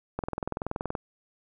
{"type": "click train", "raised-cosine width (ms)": 1, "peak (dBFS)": -16, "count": 17, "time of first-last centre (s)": [0.19, 0.952], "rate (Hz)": 21, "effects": []}